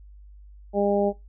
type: harmonic tone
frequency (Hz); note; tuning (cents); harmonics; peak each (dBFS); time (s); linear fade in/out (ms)
202; G#3; -48; 1 / 2 / 3 / 4; -26 / -24 / -24 / -29; 0.73-1.13; 50
effects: noise-tail reverb RT60 0.2 s tail -19 dB re dry + added 50 Hz sine -44 dBFS peak until 1.28 s